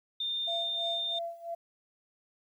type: tone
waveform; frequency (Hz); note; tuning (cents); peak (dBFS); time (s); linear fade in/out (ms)
sine; 3616; A7; +47; -30; 0.2-1.19; 5
type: tone with tremolo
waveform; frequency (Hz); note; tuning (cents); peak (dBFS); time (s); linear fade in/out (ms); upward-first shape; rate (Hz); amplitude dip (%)
sine; 678; E5; +49; -32; 0.47-1.55; 10; sine; 3; 85
effects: tanh soft clip ceiling -21 dBFS + 11-bit